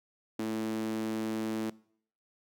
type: tone with high-pass filter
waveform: sawtooth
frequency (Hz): 110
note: A2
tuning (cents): 0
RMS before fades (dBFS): -34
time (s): 0.39-1.7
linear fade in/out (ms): 5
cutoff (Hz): 270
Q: 7.5
effects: noise-tail reverb RT60 0.6 s tail -22 dB re dry